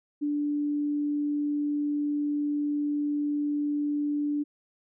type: tone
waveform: sine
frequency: 292.8 Hz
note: D4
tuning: 5 cents flat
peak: -25 dBFS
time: 0.21-4.44 s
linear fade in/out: 20 ms
effects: none